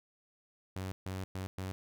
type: tone bursts at uneven times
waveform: sawtooth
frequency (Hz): 94.2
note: F#2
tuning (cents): +32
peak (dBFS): -33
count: 4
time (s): 0.76-0.92 / 1.06-1.24 / 1.35-1.47 / 1.58-1.72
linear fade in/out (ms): 0
effects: none